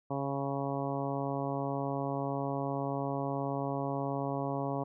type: harmonic tone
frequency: 138.59 Hz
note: C#3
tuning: in tune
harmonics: 1 / 2 / 3 / 4 / 5 / 6 / 7 / 8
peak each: -37 / -37 / -40 / -39 / -39 / -43 / -42 / -45 dBFS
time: 0.1-4.84 s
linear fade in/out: 10 ms
effects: none